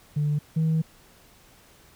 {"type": "tone pair in turn", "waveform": "sine", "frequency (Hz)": [148.2, 159.61], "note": ["D3", "D#3"], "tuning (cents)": [16, 44], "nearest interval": "minor second", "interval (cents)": 128, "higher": "second", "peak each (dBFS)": [-20, -18], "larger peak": "second", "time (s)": [[0.16, 0.39], [0.56, 0.82]], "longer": "second", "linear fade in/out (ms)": 10, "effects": ["tanh soft clip ceiling -18 dBFS", "pink hiss -55 dBFS RMS until 1.95 s"]}